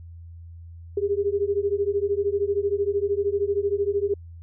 sine beating tone pair, 396.8 / 409.8 Hz, G4 / G#4, +21 / -23 cents, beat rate 13 Hz, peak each -24 dBFS, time 0.97-4.14 s, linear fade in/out 5 ms, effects added 84 Hz sine -39 dBFS peak until 4.42 s

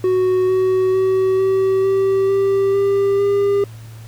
triangle tone with pitch steps, 370 / 374.3 / 378.6 / 383 / 387.5 / 392 / 396.6 / 401.2 Hz, F#4 / F#4 / F#4 / G4 / G4 / G4 / G4 / G4, 0 / +20 / +40 / -40 / -20 / 0 / +20 / +40 cents, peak -11 dBFS, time 0.04-3.64 s, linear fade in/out 2 ms, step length 450 ms, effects added 112 Hz sine -33 dBFS peak until 4.07 s + pink hiss -46 dBFS RMS until 4.07 s

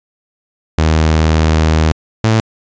sawtooth tone pair in turn, 79 / 110.92 Hz, D#2 / A2, +27 / +14 cents, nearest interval tritone, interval 587 cents, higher second, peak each -5 dBFS, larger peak neither, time 0.78-1.92 / 2.24-2.4 s, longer first, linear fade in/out 0 ms, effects resampled to 16000 Hz

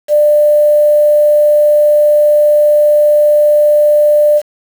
sine tone with quantisation, 595 Hz, D5, 22 cents sharp, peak -5 dBFS, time 0.08-4.42 s, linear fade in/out 50 ms, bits 5, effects none

